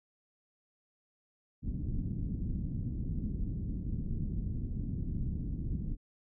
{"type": "low-pass noise", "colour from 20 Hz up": "pink", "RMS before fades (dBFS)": -35, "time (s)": [1.62, 5.97], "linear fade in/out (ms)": 50, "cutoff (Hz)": 240, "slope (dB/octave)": 24, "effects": []}